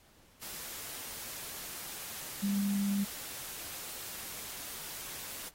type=tone in noise; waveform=sine; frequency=200 Hz; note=G3; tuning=35 cents sharp; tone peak=-28 dBFS; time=2.42-3.05 s; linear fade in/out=20 ms; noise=white; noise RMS=-43 dBFS; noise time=0.41-5.5 s; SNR=+12 dB; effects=pink hiss -63 dBFS RMS until 5.54 s + AAC 48 kbps